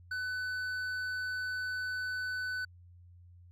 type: tone with hard clipping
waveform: sine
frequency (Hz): 1500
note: F#6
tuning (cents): +23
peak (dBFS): -35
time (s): 0.11-2.65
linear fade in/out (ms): 5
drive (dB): 6
effects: added 88 Hz sine -53 dBFS peak until 3.51 s